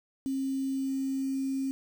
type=tone with quantisation; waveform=sine; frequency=268.9 Hz; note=C4; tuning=47 cents sharp; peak=-28 dBFS; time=0.26-1.71 s; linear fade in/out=0 ms; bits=8; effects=none